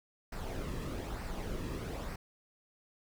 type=noise with flanger; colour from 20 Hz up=brown; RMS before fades=-39 dBFS; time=0.32-2.16 s; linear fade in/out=5 ms; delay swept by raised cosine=0.29 to 1.39 ms; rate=1.1 Hz; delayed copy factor=-0.5; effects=none